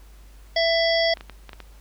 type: harmonic tone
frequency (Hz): 665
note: E5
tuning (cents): +15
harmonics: 1 / 3 / 5 / 7 / 8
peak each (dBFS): -20 / -25 / -27 / -28 / -29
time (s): 0.56-1.14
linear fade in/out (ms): 5
type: clicks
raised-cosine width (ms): 0.3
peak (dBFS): -22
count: 6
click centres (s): 1.172 / 1.209 / 1.297 / 1.493 / 1.532 / 1.603
effects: added 50 Hz sine -44 dBFS peak until 1.8 s + pink hiss -56 dBFS RMS until 1.8 s